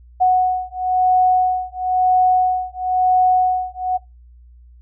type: beating tone pair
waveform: sine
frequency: 737 / 737.99 Hz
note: F#5 / F#5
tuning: -7 / -5 cents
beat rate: 0.99 Hz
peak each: -16 dBFS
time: 0.2-3.98 s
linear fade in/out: 20 ms
effects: noise-tail reverb RT60 0.2 s tail -22 dB re dry + added 60 Hz sine -42 dBFS peak until 4.81 s